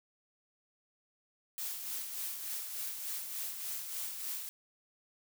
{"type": "noise with tremolo", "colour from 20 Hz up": "blue", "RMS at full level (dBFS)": -38, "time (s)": [1.58, 4.49], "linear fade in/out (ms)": 0, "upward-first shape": "sine", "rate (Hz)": 3.4, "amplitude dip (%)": 45, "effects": []}